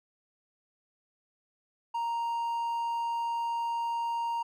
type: tone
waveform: triangle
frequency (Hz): 932.3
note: A#5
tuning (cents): 0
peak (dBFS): -27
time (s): 1.94-4.43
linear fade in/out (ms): 10
effects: none